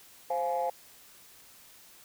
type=chord; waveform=sine; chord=F minor; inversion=second; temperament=equal with one note detuned; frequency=523.3 / 698.5 / 842.7 Hz; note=C5 / F5 / Ab5; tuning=0 / 0 / +25 cents; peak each=-31 dBFS; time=0.3-0.7 s; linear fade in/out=5 ms; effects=tanh soft clip ceiling -21 dBFS + white hiss -55 dBFS RMS until 2.04 s